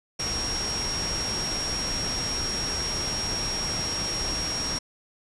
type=tone in noise; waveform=sine; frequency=5588 Hz; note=F8; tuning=in tune; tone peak=-28 dBFS; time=0.19-4.79 s; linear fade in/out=10 ms; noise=pink; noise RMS=-32 dBFS; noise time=0.19-4.79 s; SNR=+1 dB; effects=resampled to 24000 Hz